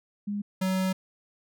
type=tone pair in turn; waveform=sine / square; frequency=204.7 / 187.84 Hz; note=G#3 / F#3; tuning=-25 / +26 cents; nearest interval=minor second; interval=149 cents; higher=first; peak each=-28 / -25 dBFS; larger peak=second; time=0.27-0.42 / 0.61-0.93 s; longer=second; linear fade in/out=10 ms; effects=none